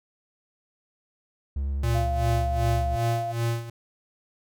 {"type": "tone with vibrato", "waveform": "triangle", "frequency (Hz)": 69.3, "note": "C#2", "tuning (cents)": 0, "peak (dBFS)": -23, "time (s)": [1.56, 2.96], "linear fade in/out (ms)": 5, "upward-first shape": "triangle", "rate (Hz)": 9.6, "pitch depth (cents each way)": 20}
{"type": "tone with tremolo", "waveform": "square", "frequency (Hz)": 116.54, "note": "A#2", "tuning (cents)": 0, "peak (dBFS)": -23, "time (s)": [1.83, 3.7], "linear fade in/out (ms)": 5, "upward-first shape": "sine", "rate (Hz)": 2.6, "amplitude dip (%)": 80}
{"type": "tone", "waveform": "sine", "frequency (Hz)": 691, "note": "F5", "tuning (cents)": -19, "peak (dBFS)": -27, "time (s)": [1.94, 3.33], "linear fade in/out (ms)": 20}
{"effects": []}